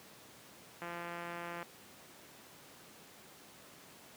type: click train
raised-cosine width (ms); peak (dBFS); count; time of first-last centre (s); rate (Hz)
0.5; -28; 140; 0.82-1.628; 172
effects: pink hiss -56 dBFS RMS until 4.16 s + high-pass 150 Hz 12 dB/octave